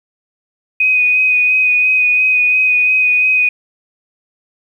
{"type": "tone with vibrato", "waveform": "sine", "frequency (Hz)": 2498, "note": "D#7", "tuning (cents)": 6, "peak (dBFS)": -9, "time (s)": [0.8, 3.49], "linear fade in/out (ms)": 5, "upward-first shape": "sine", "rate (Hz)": 2.9, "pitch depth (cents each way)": 18, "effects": ["8-bit"]}